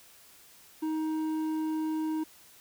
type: tone with hard clipping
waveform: sine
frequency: 314.1 Hz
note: D#4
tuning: 16 cents sharp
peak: -30 dBFS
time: 0.82-2.24 s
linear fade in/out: 10 ms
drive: 6 dB
effects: white hiss -56 dBFS RMS until 2.6 s